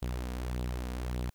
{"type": "tone with flanger", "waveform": "sawtooth", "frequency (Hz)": 61.74, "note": "B1", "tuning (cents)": 0, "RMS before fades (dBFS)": -35, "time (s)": [0.02, 1.3], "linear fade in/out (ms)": 5, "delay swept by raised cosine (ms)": [0.24, 4.24], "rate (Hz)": 1.7, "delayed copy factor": 0.5, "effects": ["white hiss -73 dBFS RMS until 1.34 s"]}